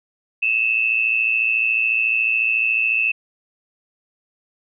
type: tone pair together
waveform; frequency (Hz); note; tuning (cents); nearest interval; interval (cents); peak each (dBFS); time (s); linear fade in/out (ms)
sine; 2562 / 2676; E7 / E7; -50 / +25; minor second; 75; -19; 0.42-3.12; 10
effects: none